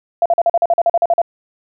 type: tone bursts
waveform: sine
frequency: 682 Hz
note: F5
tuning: 41 cents flat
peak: -9 dBFS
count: 13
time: 0.22-1.217 s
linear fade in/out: 2 ms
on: 37 ms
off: 43 ms
effects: none